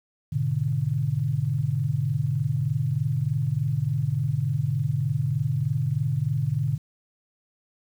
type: chord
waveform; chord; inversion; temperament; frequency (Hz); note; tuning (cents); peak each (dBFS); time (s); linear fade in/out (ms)
sine; G# diminished; none; equal; 103.83 / 123.47 / 146.83; G#2 / B2 / D3; 0 / 0 / 0; -30 / -26 / -25; 0.32-6.78; 10
effects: 9-bit